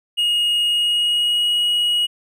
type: tone with pitch glide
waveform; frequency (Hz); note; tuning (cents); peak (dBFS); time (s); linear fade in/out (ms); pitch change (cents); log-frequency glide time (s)
triangle; 2871 to 2901; F7 to F#7; +47 to -35; -14; 0.17-2.07; 20; +18; 0.67-1.49
effects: none